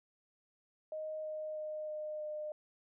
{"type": "tone with pitch steps", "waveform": "sine", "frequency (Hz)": [622.3, 618.4, 614.4, 610.6, 606.7], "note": ["D#5", "D#5", "D#5", "D#5", "D#5"], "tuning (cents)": [0, -11, -22, -33, -44], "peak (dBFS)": -38, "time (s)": [0.92, 2.52], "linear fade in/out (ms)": 2, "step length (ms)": 320, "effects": []}